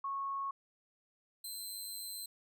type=tone pair in turn; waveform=sine / 15% pulse; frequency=1100 / 4099 Hz; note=C#6 / C8; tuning=-14 / -36 cents; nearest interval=octave + major seventh; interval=2278 cents; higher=second; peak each=-35 / -35 dBFS; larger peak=neither; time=0.04-0.51 / 1.44-2.26 s; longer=second; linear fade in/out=5 ms; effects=none